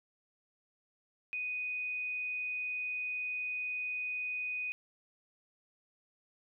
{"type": "tone", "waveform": "sine", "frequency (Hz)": 2489, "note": "D#7", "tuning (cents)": 0, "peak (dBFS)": -34, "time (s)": [1.33, 4.72], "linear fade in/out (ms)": 0, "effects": []}